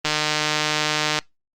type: click train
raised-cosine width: 0.2 ms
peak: -3 dBFS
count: 174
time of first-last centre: 0.05-1.188 s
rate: 152 Hz
effects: noise-tail reverb RT60 0.2 s tail -26 dB re dry + Opus 32 kbps